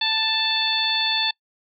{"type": "harmonic tone", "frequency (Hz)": 882, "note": "A5", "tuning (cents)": 4, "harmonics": [1, 2, 3, 4, 5], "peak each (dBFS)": [-29, -29, -28, -22, -25], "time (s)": [0.01, 1.31], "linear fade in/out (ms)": 5, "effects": ["noise-tail reverb RT60 0.1 s tail -25 dB re dry"]}